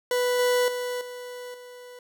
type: tone with level steps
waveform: 40% pulse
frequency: 493.9 Hz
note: B4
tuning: in tune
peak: -21 / -19 / -27 / -35 / -41 dBFS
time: 0.11-1.99 s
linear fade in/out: 2 ms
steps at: 0.39 / 0.68 / 1.01 / 1.54 s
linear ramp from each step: 2 ms
effects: none